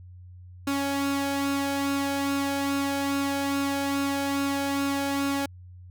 sawtooth tone with flanger, 278.4 Hz, C#4, 8 cents sharp, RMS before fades -27 dBFS, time 0.67-5.46 s, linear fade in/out 5 ms, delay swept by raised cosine 0.75 to 1.29 ms, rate 2.4 Hz, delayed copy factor +0.5, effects added 90 Hz sine -43 dBFS peak until 5.9 s

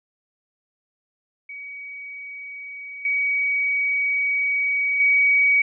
sine tone with level steps, 2262 Hz, C#7, 34 cents sharp, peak -33 / -19 / -14 dBFS, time 1.49-5.62 s, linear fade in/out 5 ms, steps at 3.05 / 5 s, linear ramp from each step 2 ms, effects none

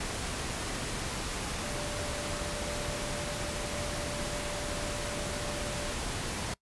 sine tone in noise, 587.3 Hz, D5, in tune, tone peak -40 dBFS, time 1.63-5.92 s, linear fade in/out 5 ms, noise pink, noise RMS -35 dBFS, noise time 0-6.54 s, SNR -8 dB, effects noise-tail reverb RT60 0.1 s tail -23 dB re dry + resampled to 24000 Hz

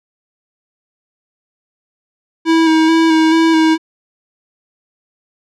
square tone with vibrato, 322.7 Hz, E4, 37 cents flat, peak -9 dBFS, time 2.45-3.78 s, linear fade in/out 50 ms, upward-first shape square, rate 2.3 Hz, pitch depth 20 cents each way, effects low-pass 5000 Hz 12 dB/octave

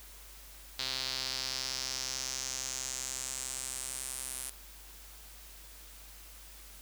sawtooth tone with band-pass filter sweep, 130.81 Hz, C3, in tune, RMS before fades -38 dBFS, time 0.79-4.5 s, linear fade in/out 2 ms, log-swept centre 4200 to 10000 Hz, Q 3.3, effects added 50 Hz sine -53 dBFS peak until 6.81 s + white hiss -53 dBFS RMS until 6.81 s

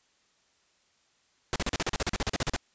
pink noise bursts, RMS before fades -28 dBFS, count 16, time 1.53-2.563 s, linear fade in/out 0 ms, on 28 ms, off 39 ms, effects white hiss -68 dBFS RMS until 2.74 s + resampled to 16000 Hz

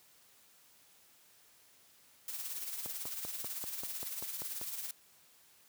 blue noise with tremolo, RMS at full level -39 dBFS, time 2.28-4.91 s, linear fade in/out 2 ms, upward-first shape sine, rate 18 Hz, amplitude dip 50%
click train, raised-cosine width 1 ms, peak -31 dBFS, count 10, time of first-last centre 2.86-4.614 s, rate 5.13 Hz
effects white hiss -64 dBFS RMS until 5.68 s + high-pass 60 Hz 12 dB/octave

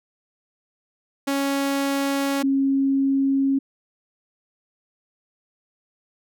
sawtooth / sine tone pair in turn, 277.2 / 272.4 Hz, C#4 / C#4, 0 / -30 cents, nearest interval unison, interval 30 cents, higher first, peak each -17 dBFS, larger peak neither, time 1.27-2.43 / 2.43-3.59 s, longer neither, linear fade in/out 10 ms, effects none

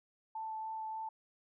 sine tone with vibrato, 880 Hz, A5, in tune, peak -38 dBFS, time 0.35-1.09 s, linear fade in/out 5 ms, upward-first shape sine, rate 3.4 Hz, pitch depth 9 cents each way, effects none

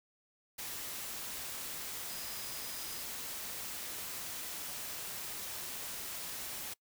sine tone in noise, 4978 Hz, D#8, in tune, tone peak -50 dBFS, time 2.09-3.03 s, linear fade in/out 10 ms, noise white, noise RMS -42 dBFS, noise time 0.58-6.74 s, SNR -11 dB, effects noise-tail reverb RT60 0.1 s tail -24 dB re dry

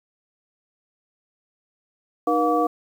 sine tone cluster, 307.2 / 480.5 / 712 / 1150 Hz, D#4 / B4 / F5 / D6, -22 / -48 / +33 / -37 cents, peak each -23 / -23 / -22 / -24 dBFS, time 2.27-2.67 s, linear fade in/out 5 ms, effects 8-bit

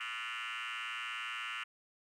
sine tone with frequency modulation, 2081 Hz, C7, 10 cents flat, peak -35 dBFS, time 0-1.64 s, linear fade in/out 10 ms, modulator 117 Hz, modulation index 7.6, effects tanh soft clip ceiling -37 dBFS + 12-bit

